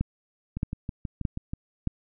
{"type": "two click trains", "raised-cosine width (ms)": 5, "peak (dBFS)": [-19, -13], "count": [7, 4], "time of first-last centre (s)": [[0.57, 1.535], [0.01, 1.873]], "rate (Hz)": [6.22, 1.61], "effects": []}